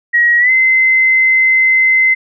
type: tone with pitch glide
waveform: sine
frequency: 1900 to 2060 Hz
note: A#6 to C7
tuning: +33 to -28 cents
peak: -7 dBFS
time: 0.13-2.15 s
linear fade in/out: 20 ms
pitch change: +139 cents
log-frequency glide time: 0.39-0.51 s
effects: none